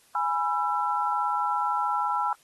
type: chord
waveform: sine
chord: E major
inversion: first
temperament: equal with one note detuned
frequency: 830.6 / 987.8 / 1340 Hz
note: G#5 / B5 / E6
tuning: 0 / 0 / +28 cents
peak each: -28 dBFS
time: 0.15-2.33 s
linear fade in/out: 2 ms
effects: white hiss -60 dBFS RMS until 2.43 s + AAC 32 kbps